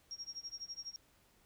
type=tone with tremolo; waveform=sine; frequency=5588 Hz; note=F8; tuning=in tune; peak=-40 dBFS; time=0.11-0.96 s; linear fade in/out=0 ms; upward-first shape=sine; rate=12 Hz; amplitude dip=95%; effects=pink hiss -69 dBFS RMS until 1.45 s